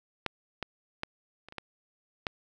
clicks, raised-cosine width 0.3 ms, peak -13 / -17 / -16 / -30 / -30 / -20 / -14 dBFS, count 7, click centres 0.263 / 0.627 / 1.034 / 1.486 / 1.524 / 1.583 / 2.268 s, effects none

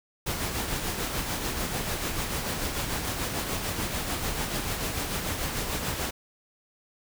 pink noise with tremolo, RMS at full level -29 dBFS, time 0.26-6.11 s, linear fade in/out 10 ms, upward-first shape sine, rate 6.8 Hz, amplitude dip 40%, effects none

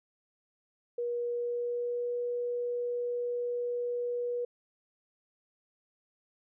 sine tone with pitch glide, 479.2 to 484.2 Hz, A#4 to B4, +48 to -34 cents, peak -30 dBFS, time 0.98-4.45 s, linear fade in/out 5 ms, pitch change +18 cents, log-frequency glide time 1.32-2.15 s, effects none

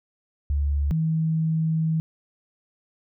sine tone pair in turn, 71.7 / 160.17 Hz, D2 / E3, -41 / -49 cents, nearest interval octave + major second, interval 1392 cents, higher second, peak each -20 / -20 dBFS, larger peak neither, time 0.5-0.91 / 0.91-2 s, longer second, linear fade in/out 0 ms, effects none

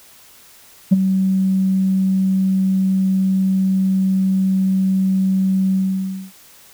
sine tone with ADSR envelope, 190.2 Hz, F#3, 48 cents sharp, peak -3 dBFS, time 0.91-6.32 s, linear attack 17 ms, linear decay 23 ms, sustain -10 dB, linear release 580 ms, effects tanh soft clip ceiling -5 dBFS + white hiss -46 dBFS RMS until 6.73 s

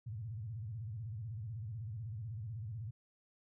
sine tone with vibrato, 110 Hz, A2, in tune, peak -40 dBFS, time 0.06-2.91 s, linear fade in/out 10 ms, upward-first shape square, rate 16 Hz, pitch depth 170 cents each way, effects none

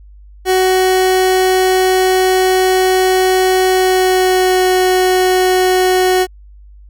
30% pulse tone with pitch glide, 373.1 to 369.5 Hz, F#4 to F#4, +14 to -2 cents, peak -7 dBFS, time 0.45-6.27 s, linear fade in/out 50 ms, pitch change -16 cents, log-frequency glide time 3.68-4.65 s, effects added 50 Hz sine -36 dBFS peak until 6.89 s

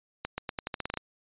accelerating click train, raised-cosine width 0.3 ms, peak -16 dBFS, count 11, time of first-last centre 0.25-0.973 s, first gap 130 ms, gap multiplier 0.86, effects resampled to 8000 Hz

